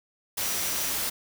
sine tone in noise, 5840 Hz, F#8, 24 cents flat, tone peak -37 dBFS, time 0.42-0.91 s, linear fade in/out 10 ms, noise white, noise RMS -29 dBFS, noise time 0.37-1.1 s, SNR -11 dB, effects none

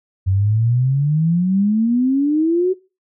sine exponential sweep, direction up, 92.5 to 379.4 Hz, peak -13 dBFS, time 0.26-2.74 s, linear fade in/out 20 ms, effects noise-tail reverb RT60 0.3 s tail -21 dB re dry

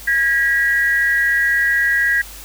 sine tone pair together, 1638 / 1926 Hz, G#6 / B6, -24 / -44 cents, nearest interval minor third, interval 280 cents, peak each -16 dBFS, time 0.07-2.22 s, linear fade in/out 10 ms, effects added 50 Hz sine -38 dBFS peak until 2.44 s + white hiss -37 dBFS RMS until 2.44 s

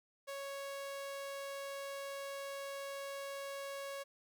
sawtooth tone, 554.4 Hz, C#5, in tune, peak -38 dBFS, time 0.27-4.04 s, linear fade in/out 20 ms, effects none

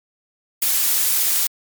blue noise, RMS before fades -18 dBFS, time 0.62-1.47 s, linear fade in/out 2 ms, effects MP3 96 kbps

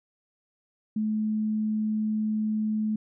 sine tone, 215.4 Hz, A3, 37 cents flat, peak -24 dBFS, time 0.96-2.96 s, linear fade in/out 5 ms, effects none

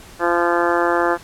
harmonic tone, 172.4 Hz, F3, 22 cents flat, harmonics 2 / 3 / 4 / 5 / 6 / 7 / 8 / 9 / 10, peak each -20 / -22 / -23 / -24 / -25 / -25 / -26 / -27 / -27 dBFS, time 0.19-1.18 s, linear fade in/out 50 ms, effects pink hiss -42 dBFS RMS until 1.23 s + low-pass 12000 Hz 12 dB/octave

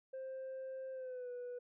sine tone with pitch glide, 526 to 490.8 Hz, C5 to B4, +9 to -11 cents, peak -40 dBFS, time 0.13-1.59 s, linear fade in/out 10 ms, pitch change -120 cents, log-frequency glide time 0.92-1.3 s, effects tanh soft clip ceiling -41 dBFS

